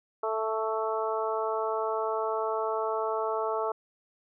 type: harmonic tone with a mistuned harmonic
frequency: 220 Hz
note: A3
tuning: in tune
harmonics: 2 / 3 / 4 / 5 / 6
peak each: -31 / -33 / -34 / -35 / -36 dBFS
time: 0.23-3.72 s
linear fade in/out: 5 ms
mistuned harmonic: 5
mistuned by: +18 cents
effects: none